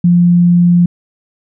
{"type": "tone", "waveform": "sine", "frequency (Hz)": 174.61, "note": "F3", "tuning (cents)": 0, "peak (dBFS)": -5, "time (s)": [0.04, 0.86], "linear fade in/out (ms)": 5, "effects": []}